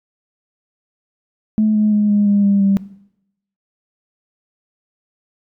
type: tone with pitch steps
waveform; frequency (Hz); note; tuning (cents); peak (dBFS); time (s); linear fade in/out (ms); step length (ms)
sine; 215.4 / 212.2 / 209 / 205.9 / 202.8 / 199.82 / 196.84; A3 / G#3 / G#3 / G#3 / G#3 / G3 / G3; -37 / +38 / +11 / -15 / -41 / +33 / +7; -10; 1.58-2.77; 0; 170
effects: noise-tail reverb RT60 0.8 s tail -19 dB re dry + tanh soft clip ceiling -6 dBFS